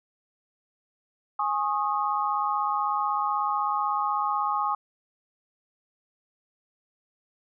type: chord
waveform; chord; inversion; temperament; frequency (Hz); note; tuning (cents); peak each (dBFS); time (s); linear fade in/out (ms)
sine; Ab suspended fourth; none; equal with one note detuned; 830.6 / 1088.4 / 1244.5; Ab5 / Db6 / Eb6; 0 / -32 / 0; -28; 1.39-4.75; 5
effects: none